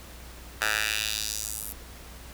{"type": "tone with high-pass filter sweep", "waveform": "10% pulse", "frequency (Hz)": 107.2, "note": "A2", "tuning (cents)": -45, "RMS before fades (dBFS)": -30, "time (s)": [0.61, 1.73], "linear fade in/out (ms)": 5, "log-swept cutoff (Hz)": [1300, 12000], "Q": 1.5, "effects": ["added 60 Hz sine -45 dBFS peak until 2.33 s", "pink hiss -47 dBFS RMS until 2.33 s"]}